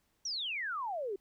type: exponential sweep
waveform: sine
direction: down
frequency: 5920 to 370 Hz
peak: -34 dBFS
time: 0.25-1.16 s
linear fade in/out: 5 ms
effects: pink hiss -75 dBFS RMS until 1.2 s